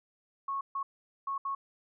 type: tone bursts at uneven times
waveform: sine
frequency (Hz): 1099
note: C#6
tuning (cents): -15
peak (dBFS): -31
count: 4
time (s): 0.48-0.61 / 0.75-0.83 / 1.27-1.38 / 1.45-1.55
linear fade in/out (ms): 5
effects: none